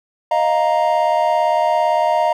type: chord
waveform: triangle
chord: Eb suspended second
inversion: none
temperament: just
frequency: 622.3 / 700 / 933.4 Hz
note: Eb5 / F5 / Bb5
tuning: 0 / +4 / +2 cents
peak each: -16 dBFS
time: 0.31-2.33 s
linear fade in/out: 5 ms
effects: none